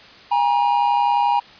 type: tone pair together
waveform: triangle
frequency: 817 / 948.4 Hz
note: G#5 / A#5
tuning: -29 / +30 cents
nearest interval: minor third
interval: 259 cents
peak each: -16 dBFS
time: 0.31-1.4 s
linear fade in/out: 10 ms
effects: white hiss -44 dBFS RMS until 1.59 s + resampled to 11025 Hz